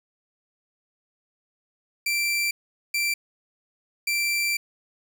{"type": "tone bursts at uneven times", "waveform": "sawtooth", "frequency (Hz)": 2349, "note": "D7", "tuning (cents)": 0, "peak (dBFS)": -19, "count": 3, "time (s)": [[2.06, 2.51], [2.94, 3.14], [4.07, 4.57]], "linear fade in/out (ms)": 5, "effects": ["10-bit"]}